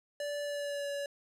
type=tone with pitch glide; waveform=square; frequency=581 to 568.4 Hz; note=D5 to C#5; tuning=-19 to +43 cents; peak=-35 dBFS; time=0.2-1.06 s; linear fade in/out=2 ms; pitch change=-38 cents; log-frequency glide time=0.43-0.89 s; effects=low-pass 11000 Hz 12 dB/octave